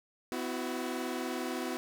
sawtooth chord, B suspended fourth, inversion none, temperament equal with one note detuned, 253.2 / 329.6 / 370 Hz, B3 / E4 / F#4, +43 / 0 / 0 cents, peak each -33 / -35 / -35 dBFS, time 0.32-1.77 s, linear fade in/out 0 ms, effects none

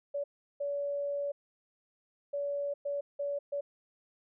sine tone bursts at uneven times, 570 Hz, C#5, 48 cents sharp, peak -31 dBFS, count 6, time 0.14-0.24 / 0.6-1.32 / 2.33-2.74 / 2.85-3.01 / 3.19-3.39 / 3.52-3.61 s, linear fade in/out 10 ms, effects none

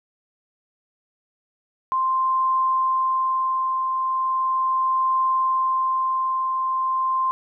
sine tone with tremolo, 1046.5 Hz, C6, in tune, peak -17 dBFS, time 1.92-7.31 s, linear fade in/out 0 ms, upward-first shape triangle, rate 0.38 Hz, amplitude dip 35%, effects none

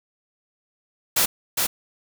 white noise with echo, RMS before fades -19 dBFS, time 1.16-1.26 s, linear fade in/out 10 ms, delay 410 ms, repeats 1, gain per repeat -3 dB, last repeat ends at 1.67 s, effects none

